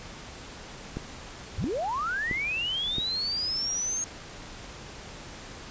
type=click train; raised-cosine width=3 ms; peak=-19 dBFS; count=4; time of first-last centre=0.97-2.983 s; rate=1.49 Hz
type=linear sweep; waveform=sine; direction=up; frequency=58.27 to 6530 Hz; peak=-27 dBFS; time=1.58-4.04 s; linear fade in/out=0 ms
effects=pink hiss -43 dBFS RMS until 5.7 s + resampled to 16000 Hz